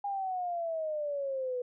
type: exponential sweep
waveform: sine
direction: down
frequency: 814 to 490 Hz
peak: -31 dBFS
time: 0.04-1.62 s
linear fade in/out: 5 ms
effects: none